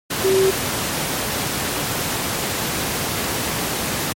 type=tone in noise; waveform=sine; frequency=383 Hz; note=G4; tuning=40 cents flat; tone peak=-13 dBFS; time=0.24-0.51 s; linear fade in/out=10 ms; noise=pink; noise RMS=-22 dBFS; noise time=0.1-4.13 s; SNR=+6 dB; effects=high-pass 100 Hz 12 dB/octave + MP3 64 kbps